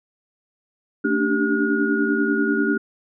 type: tone cluster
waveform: sine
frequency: 224 / 286 / 296.2 / 391.5 / 1440 Hz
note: A3 / D4 / D4 / G4 / F#6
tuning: +31 / -46 / +15 / -2 / -47 cents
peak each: -24 dBFS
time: 1.04-2.78 s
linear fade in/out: 10 ms
effects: none